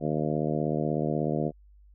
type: harmonic tone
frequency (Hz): 76.4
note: D#2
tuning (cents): -31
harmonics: 2 / 3 / 4 / 5 / 6 / 7 / 8 / 9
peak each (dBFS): -30 / -32 / -33 / -34 / -35 / -35 / -36 / -37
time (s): 0-1.52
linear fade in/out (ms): 50
effects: added 50 Hz sine -52 dBFS peak until 1.94 s

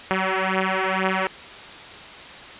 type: beating tone pair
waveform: 5% pulse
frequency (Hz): 188.2 / 190.3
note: F#3 / F#3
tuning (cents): +30 / +49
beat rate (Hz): 2.1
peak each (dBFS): -12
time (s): 0.11-1.27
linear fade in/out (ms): 0
effects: white hiss -39 dBFS RMS until 2.59 s + resampled to 8000 Hz

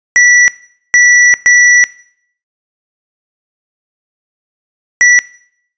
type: tone bursts at uneven times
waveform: square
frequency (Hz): 1955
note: B6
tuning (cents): -18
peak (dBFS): -4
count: 4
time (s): 0.16-0.48 / 0.94-1.34 / 1.46-1.84 / 5.01-5.19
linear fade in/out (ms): 0
effects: noise-tail reverb RT60 0.6 s tail -20 dB re dry + resampled to 16000 Hz

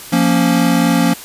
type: chord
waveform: square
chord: Bb minor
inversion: second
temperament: equal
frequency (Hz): 174.61 / 233.1 / 277.2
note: F3 / Bb3 / Db4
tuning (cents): 0 / 0 / 0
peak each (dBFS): -16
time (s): 0.12-1.14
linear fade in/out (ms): 10
effects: white hiss -33 dBFS RMS until 1.24 s + resampled to 32000 Hz

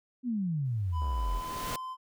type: exponential sweep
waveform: sine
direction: down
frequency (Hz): 259.9 to 39.54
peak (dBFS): -28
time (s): 0.23-1.42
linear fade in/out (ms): 50
type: noise with exponential growth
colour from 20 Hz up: pink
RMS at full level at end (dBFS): -34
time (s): 0.65-1.76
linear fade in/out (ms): 2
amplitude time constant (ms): 240
type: tone with pitch glide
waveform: triangle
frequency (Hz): 999 to 1030.1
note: B5 to C6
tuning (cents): +20 to -27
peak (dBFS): -34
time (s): 0.92-1.97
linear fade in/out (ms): 50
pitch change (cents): +53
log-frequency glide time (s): 1.14-1.73
type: click train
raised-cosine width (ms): 1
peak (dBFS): -34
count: 51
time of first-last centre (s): 1.02-1.63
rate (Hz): 82
effects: none

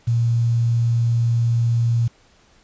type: tone with quantisation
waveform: sine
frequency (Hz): 117.1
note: A#2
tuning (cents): +8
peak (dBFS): -15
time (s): 0.07-2.08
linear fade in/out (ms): 10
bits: 7
effects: pink hiss -55 dBFS RMS until 2.63 s + resampled to 16000 Hz

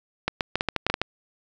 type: clicks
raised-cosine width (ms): 0.3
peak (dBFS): -7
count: 10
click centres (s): 0.28 / 0.408 / 0.556 / 0.609 / 0.687 / 0.763 / 0.866 / 0.9 / 0.941 / 1.016
effects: resampled to 16000 Hz + 7-bit

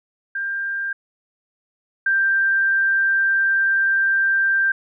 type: tone pair in turn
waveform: sine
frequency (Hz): 1592 / 1577.4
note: G6 / G6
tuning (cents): +26 / +10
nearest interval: unison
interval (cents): 16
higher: first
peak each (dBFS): -22 / -15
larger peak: second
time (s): 0.35-0.93 / 2.06-4.72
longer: second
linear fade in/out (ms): 5
effects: none

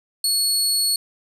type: tone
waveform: 25% pulse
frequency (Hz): 4376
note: C#8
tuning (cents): -23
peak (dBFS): -13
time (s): 0.24-0.96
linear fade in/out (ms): 2
effects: none

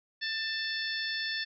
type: harmonic tone with a mistuned harmonic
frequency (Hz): 882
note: A5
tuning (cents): +4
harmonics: 2 / 3 / 4 / 5 / 6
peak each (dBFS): -34 / -43 / -38 / -38 / -40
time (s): 0.21-1.45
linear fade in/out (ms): 20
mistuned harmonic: 2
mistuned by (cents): +16
effects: none

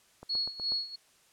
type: click train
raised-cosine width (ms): 1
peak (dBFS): -31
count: 5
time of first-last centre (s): 0.23-0.721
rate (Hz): 8.15
type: tone with tremolo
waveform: sine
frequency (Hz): 4343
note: C#8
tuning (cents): -36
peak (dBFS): -27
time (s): 0.29-0.96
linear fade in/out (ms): 10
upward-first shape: sine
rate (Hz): 2.9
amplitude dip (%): 85
effects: white hiss -64 dBFS RMS until 1.32 s + low-pass 10000 Hz 12 dB/octave

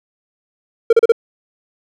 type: tone bursts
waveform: triangle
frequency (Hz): 460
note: A#4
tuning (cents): -23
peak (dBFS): -3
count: 4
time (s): 0.9-1.121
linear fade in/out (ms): 5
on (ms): 29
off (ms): 35
effects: none

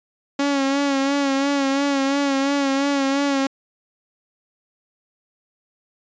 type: tone with vibrato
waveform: sawtooth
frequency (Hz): 277.2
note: C#4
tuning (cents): 0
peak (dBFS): -14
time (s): 0.39-3.47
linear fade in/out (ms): 5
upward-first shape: sine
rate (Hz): 2.9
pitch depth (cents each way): 44
effects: resampled to 16000 Hz

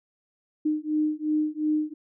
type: beating tone pair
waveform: sine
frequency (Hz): 304.3 / 307.1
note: D#4 / D#4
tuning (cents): -38 / -23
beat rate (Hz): 2.8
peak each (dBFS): -26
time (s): 0.65-1.94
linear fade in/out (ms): 10
effects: none

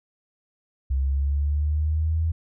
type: linear sweep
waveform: sine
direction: up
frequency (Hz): 66 to 82.2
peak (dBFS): -20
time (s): 0.9-2.32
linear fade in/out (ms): 10
effects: none

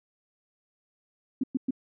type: tone bursts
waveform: sine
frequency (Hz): 261.6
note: C4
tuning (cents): 0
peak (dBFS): -23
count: 3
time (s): 1.41-1.708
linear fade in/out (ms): 5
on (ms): 26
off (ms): 110
effects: none

